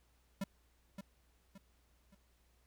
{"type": "tone with echo", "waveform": "square", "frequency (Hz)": 196, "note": "G3", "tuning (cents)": 0, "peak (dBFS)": -36, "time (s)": [0.41, 0.44], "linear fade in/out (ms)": 5, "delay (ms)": 570, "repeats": 3, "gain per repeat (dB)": -8, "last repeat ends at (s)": 2.15, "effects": ["added 60 Hz sine -70 dBFS peak until 2.66 s", "pink hiss -75 dBFS RMS until 2.66 s"]}